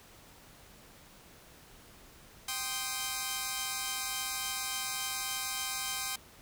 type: chord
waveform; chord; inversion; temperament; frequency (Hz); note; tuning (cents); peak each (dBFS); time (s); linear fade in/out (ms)
5% pulse; C minor; second; equal; 784 / 1046.5 / 1244.5; G5 / C6 / Eb6; 0 / 0 / 0; -26 / -26 / -27; 2.48-6.16; 5
effects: pink hiss -56 dBFS RMS until 6.41 s